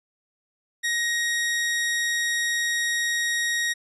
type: tone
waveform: sawtooth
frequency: 1882 Hz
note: A#6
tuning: 16 cents sharp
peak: -19 dBFS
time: 0.83-3.74 s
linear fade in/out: 20 ms
effects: resampled to 24000 Hz